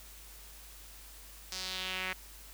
sawtooth tone with band-pass filter sweep, 186.3 Hz, F#3, 12 cents sharp, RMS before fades -38 dBFS, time 1.52-2.13 s, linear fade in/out 2 ms, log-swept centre 5400 to 2100 Hz, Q 2.4, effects added 50 Hz sine -53 dBFS peak until 2.53 s + white hiss -53 dBFS RMS until 2.53 s

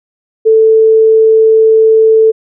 sine tone, 442.2 Hz, A4, 9 cents sharp, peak -3 dBFS, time 0.45-2.32 s, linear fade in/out 20 ms, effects none

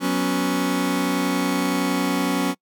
sawtooth chord, F# suspended fourth, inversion none, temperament just, 185 / 246.7 / 277.5 Hz, F#3 / B3 / C#4, 0 / -2 / +2 cents, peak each -21 / -22 / -18 dBFS, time 0-2.55 s, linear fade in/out 50 ms, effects noise-tail reverb RT60 0.1 s tail -26 dB re dry

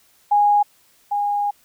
sine tone pair in turn, 824 / 818.8 Hz, G#5 / G#5, -14 / -25 cents, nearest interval unison, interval 11 cents, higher first, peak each -12 / -18 dBFS, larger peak first, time 0.31-0.63 / 1.11-1.51 s, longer second, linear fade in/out 10 ms, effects white hiss -57 dBFS RMS until 1.64 s

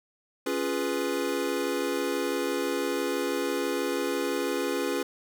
square chord, C# dominant seventh, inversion none, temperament equal, 277.2 / 349.2 / 415.3 / 493.9 Hz, C#4 / E#4 / G#4 / B4, 0 / 0 / 0 / 0 cents, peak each -33 dBFS, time 0.46-5.03 s, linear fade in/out 5 ms, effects none

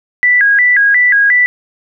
sine tone with vibrato, 1800 Hz, A6, 39 cents sharp, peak -6 dBFS, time 0.23-1.46 s, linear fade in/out 0 ms, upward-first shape square, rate 2.8 Hz, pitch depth 160 cents each way, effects none

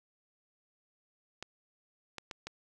clicks, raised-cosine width 0.2 ms, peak -23 dBFS, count 4, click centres 1.426 / 2.183 / 2.312 / 2.47 s, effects none

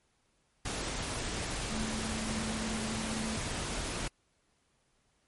sine tone in noise, 220 Hz, A3, in tune, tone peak -36 dBFS, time 1.71-3.37 s, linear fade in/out 5 ms, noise pink, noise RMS -36 dBFS, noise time 0.65-4.08 s, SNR -3 dB, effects pink hiss -73 dBFS RMS until 5.27 s + MP3 48 kbps

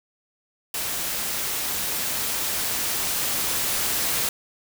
white noise with level ramp, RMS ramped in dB -28 to -24 dBFS, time 0.74-4.29 s, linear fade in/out 2 ms, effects none

